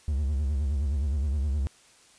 triangle tone with vibrato, 71 Hz, C#2, 42 cents sharp, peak -22 dBFS, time 0.08-1.67 s, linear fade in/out 0 ms, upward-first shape sine, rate 9.6 Hz, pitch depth 140 cents each way, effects white hiss -57 dBFS RMS until 2.18 s + resampled to 22050 Hz

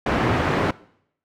pink band-pass noise, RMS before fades -21 dBFS, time 0.06-0.71 s, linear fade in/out 5 ms, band 100 to 1800 Hz, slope 12 dB/octave, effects noise-tail reverb RT60 0.7 s tail -21 dB re dry

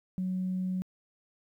sine tone, 185 Hz, F#3, in tune, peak -28 dBFS, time 0.18-0.82 s, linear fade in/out 0 ms, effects tanh soft clip ceiling -24 dBFS + 11-bit

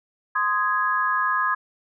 sine chord, Ab major, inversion first, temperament just, 1038.3 / 1245.9 / 1661.2 Hz, C6 / Eb6 / Ab6, -14 / +2 / 0 cents, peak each -24 dBFS, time 0.35-1.55 s, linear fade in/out 10 ms, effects none

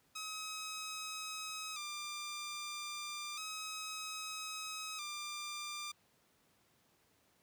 10% pulse tone with vibrato, 1232 Hz, D#6, 17 cents flat, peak -33 dBFS, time 0.15-5.92 s, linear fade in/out 10 ms, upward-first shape square, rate 0.31 Hz, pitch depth 58 cents each way, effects pink hiss -72 dBFS RMS until 7.42 s + high-pass 100 Hz 12 dB/octave

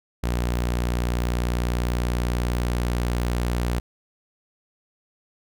sawtooth tone, 60.1 Hz, B1, 46 cents flat, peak -18 dBFS, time 0.23-3.8 s, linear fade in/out 10 ms, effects none

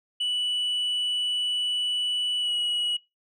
sine tone with pitch glide, 2960 to 2918 Hz, F#7 to F#7, 0 to -25 cents, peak -21 dBFS, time 0.2-2.97 s, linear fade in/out 10 ms, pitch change -25 cents, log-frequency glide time 2.4-2.52 s, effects noise-tail reverb RT60 0.2 s tail -23 dB re dry + tanh soft clip ceiling -23 dBFS

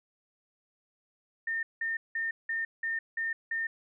sine tone bursts, 1817 Hz, A#6, 45 cents flat, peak -29 dBFS, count 7, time 1.47-3.67 s, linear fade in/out 5 ms, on 160 ms, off 180 ms, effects none

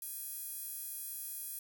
sawtooth tone with high-pass filter, 830.6 Hz, G#5, in tune, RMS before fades -43 dBFS, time 0.02-1.59 s, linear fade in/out 2 ms, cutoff 11000 Hz, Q 1.8, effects none

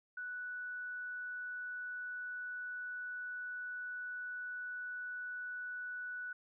sine tone, 1480 Hz, F#6, in tune, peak -40 dBFS, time 0.17-6.33 s, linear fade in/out 5 ms, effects none

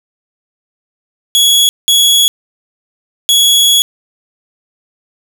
sawtooth tone bursts at uneven times, 3355 Hz, G#7, 17 cents sharp, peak -3 dBFS, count 3, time 1.35-1.69 / 1.88-2.28 / 3.29-3.82 s, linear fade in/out 0 ms, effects none

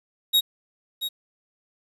45% pulse tone with echo, 3779 Hz, A#7, 23 cents sharp, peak -16 dBFS, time 0.33-0.41 s, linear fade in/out 20 ms, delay 680 ms, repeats 1, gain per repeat -10 dB, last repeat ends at 1.09 s, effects resampled to 32000 Hz + 9-bit

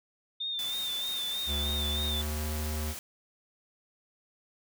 sine tone with vibrato, 3600 Hz, A7, 39 cents sharp, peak -31 dBFS, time 0.4-2.22 s, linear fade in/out 10 ms, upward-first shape sine, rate 3.2 Hz, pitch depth 49 cents each way
white noise, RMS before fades -41 dBFS, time 0.59-2.99 s, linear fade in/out 0 ms
square tone with pitch glide, 72.9 to 76.39 Hz, D2 to D#2, -12 to -31 cents, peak -32 dBFS, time 1.46-2.95 s, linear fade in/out 50 ms, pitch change +81 cents, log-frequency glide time 1.63-2.48 s
effects none

